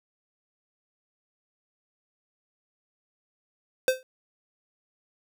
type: tone with exponential decay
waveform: square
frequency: 517 Hz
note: C5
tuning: 21 cents flat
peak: -16 dBFS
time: 3.88-4.03 s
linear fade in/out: 1 ms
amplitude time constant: 31 ms
effects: none